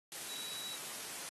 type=tone in noise; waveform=sine; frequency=3900 Hz; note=B7; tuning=23 cents flat; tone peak=-44 dBFS; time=0.29-0.76 s; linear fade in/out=0 ms; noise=white; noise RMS=-44 dBFS; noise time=0.12-1.29 s; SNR=-3 dB; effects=high-pass 150 Hz 12 dB/octave + AAC 32 kbps